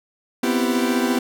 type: chord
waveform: 40% pulse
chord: C major seventh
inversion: third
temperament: equal with one note detuned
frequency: 246.9 / 261.6 / 332.9 / 392 Hz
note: B3 / C4 / E4 / G4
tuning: 0 / 0 / +17 / 0 cents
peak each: -20 / -24 / -25 / -25 dBFS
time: 0.43-1.19 s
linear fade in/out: 5 ms
effects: none